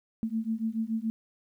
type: beating tone pair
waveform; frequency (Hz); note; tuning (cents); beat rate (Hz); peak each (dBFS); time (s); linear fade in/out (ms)
sine; 220 / 227; A3 / A#3; 0 / -46; 7; -31; 0.23-1.1; 0
effects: 11-bit